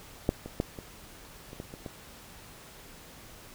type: clicks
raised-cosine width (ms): 2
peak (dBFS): -10 / -25 / -13 / -26 / -30 / -24 / -28 / -24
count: 8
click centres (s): 0.291 / 0.46 / 0.601 / 0.788 / 1.531 / 1.601 / 1.739 / 1.862
effects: pink hiss -50 dBFS RMS until 3.54 s